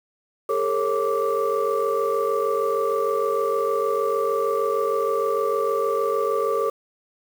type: tone cluster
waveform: sine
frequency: 409.2 / 455.7 / 550 / 1168 Hz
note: G#4 / A#4 / C#5 / D6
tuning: -26 / -39 / -14 / -10 cents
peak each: -25 / -23 / -26 / -25 dBFS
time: 0.49-6.7 s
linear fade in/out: 5 ms
effects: tanh soft clip ceiling -12 dBFS + 7-bit